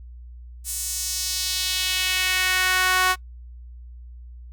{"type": "tone with high-pass filter sweep", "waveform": "sawtooth", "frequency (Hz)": 370, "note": "F#4", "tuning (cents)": 0, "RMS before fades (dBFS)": -23, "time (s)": [0.64, 3.16], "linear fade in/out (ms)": 50, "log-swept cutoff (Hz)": [8600, 1100], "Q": 1.6, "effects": ["noise-tail reverb RT60 0.1 s tail -24 dB re dry", "added 60 Hz sine -38 dBFS peak until 4.52 s"]}